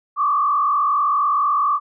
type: tone with frequency modulation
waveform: sine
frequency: 1157 Hz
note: D6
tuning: 26 cents flat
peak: -15 dBFS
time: 0.16-1.8 s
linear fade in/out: 50 ms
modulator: 44.2 Hz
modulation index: 1.3
effects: none